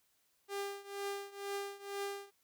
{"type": "tone with tremolo", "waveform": "sawtooth", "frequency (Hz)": 399.8, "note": "G4", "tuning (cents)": 34, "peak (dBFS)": -32, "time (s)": [0.48, 2.31], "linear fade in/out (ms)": 50, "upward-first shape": "triangle", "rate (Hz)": 2.1, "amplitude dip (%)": 90, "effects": ["white hiss -75 dBFS RMS until 2.43 s"]}